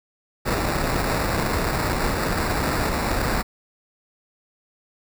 pink noise with sample-and-hold, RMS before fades -23 dBFS, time 0.45-3.43 s, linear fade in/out 20 ms, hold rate 3150 Hz, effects none

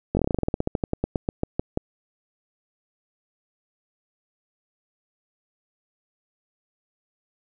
slowing click train, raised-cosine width 2 ms, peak -9 dBFS, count 23, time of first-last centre 0.15-1.774 s, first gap 20 ms, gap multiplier 1.11, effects none

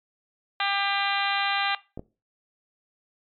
harmonic tone, 398.3 Hz, G4, 28 cents sharp, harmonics 2 / 3 / 4 / 5 / 6 / 7 / 8 / 9 / 10, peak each -28 / -30 / -31 / -32 / -33 / -33 / -34 / -35 / -35 dBFS, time 0.6-1.75 s, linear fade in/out 2 ms
clicks, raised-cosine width 2 ms, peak -22 dBFS, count 2, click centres 1.975 / 1.994 s
effects noise-tail reverb RT60 0.3 s tail -19 dB re dry + MP3 96 kbps

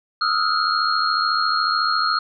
sine tone cluster, 1244 / 1318 / 1420 / 4255 Hz, D#6 / E6 / F6 / C8, -1 / -1 / +28 / +28 cents, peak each -23 / -22 / -24 / -23 dBFS, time 0.21-2.19 s, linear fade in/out 5 ms, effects none

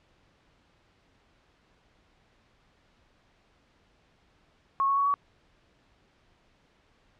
sine tone with pitch steps, 1095 / 1107.1 / 1119.3 / 1131.7 Hz, C#6 / C#6 / C#6 / C#6, -22 / -3 / +16 / +35 cents, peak -22 dBFS, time 4.8-5.14 s, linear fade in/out 0 ms, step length 85 ms, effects pink hiss -65 dBFS RMS until 7.19 s + low-pass 4000 Hz 12 dB/octave

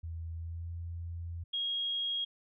sine tone with pitch glide, 82.41 to 84.82 Hz, E2 to E2, 0 to +50 cents, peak -37 dBFS, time 0.03-1.44 s, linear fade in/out 10 ms, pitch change +50 cents, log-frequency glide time 0.34-0.71 s
sine tone, 3276 Hz, G#7, 24 cents flat, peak -31 dBFS, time 1.53-2.25 s, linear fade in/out 10 ms
effects none

